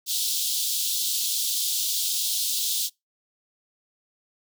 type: high-pass noise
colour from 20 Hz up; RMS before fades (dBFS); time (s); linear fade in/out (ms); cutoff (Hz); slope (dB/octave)
pink; -26; 0.06-2.9; 50; 3300; 48
effects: noise-tail reverb RT60 0.2 s tail -25 dB re dry